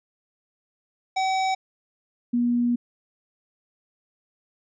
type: tone pair in turn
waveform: square / sine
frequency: 761 / 240.6 Hz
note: F#5 / B3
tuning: +48 / -45 cents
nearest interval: octave + minor sixth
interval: 1993 cents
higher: first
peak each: -22 / -19 dBFS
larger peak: second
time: 1.16-1.55 / 2.33-2.76 s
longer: second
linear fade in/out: 10 ms
effects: resampled to 16000 Hz